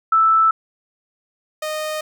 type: tone pair in turn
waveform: sine / sawtooth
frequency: 1318.5 / 617.2 Hz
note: E6 / D#5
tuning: 0 / -14 cents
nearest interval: octave + minor second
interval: 1314 cents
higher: first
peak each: -11 / -19 dBFS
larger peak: first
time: 0.12-0.51 / 1.62-2.01 s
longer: neither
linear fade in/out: 5 ms
effects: none